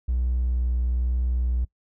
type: tone with vibrato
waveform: triangle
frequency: 61.4 Hz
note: B1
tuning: 9 cents flat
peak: -18 dBFS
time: 0.08-1.65 s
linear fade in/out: 10 ms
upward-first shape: triangle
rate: 1.1 Hz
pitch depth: 12 cents each way
effects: noise-tail reverb RT60 0.1 s tail -24 dB re dry + tanh soft clip ceiling -16 dBFS